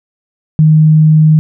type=tone; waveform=sine; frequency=155.56 Hz; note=D#3; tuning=in tune; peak=-3 dBFS; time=0.59-1.39 s; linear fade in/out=0 ms; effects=none